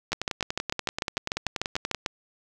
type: two click trains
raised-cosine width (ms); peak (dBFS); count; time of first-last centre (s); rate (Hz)
0.2; -9 / -11; 14 / 20; 0.13-2.062 / 0.12-1.947; 6.73 / 10.4
effects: none